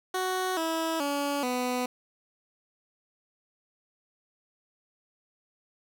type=tone with pitch steps; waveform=15% pulse; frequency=371.5 / 325.3 / 284.8 / 249.4 Hz; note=F#4 / E4 / C#4 / B3; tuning=+7 / -23 / +47 / +17 cents; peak=-21 dBFS; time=0.14-1.86 s; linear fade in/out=5 ms; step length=430 ms; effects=none